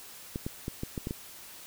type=clicks; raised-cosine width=3 ms; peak=-20 dBFS; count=7; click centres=0.359 / 0.465 / 0.681 / 0.834 / 0.978 / 1.071 / 1.109 s; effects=white hiss -48 dBFS RMS until 1.66 s